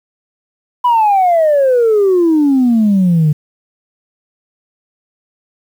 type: exponential sweep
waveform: sine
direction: down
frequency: 1000 to 146.6 Hz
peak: -6 dBFS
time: 0.84-3.33 s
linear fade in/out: 10 ms
effects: tanh soft clip ceiling -5 dBFS + 7-bit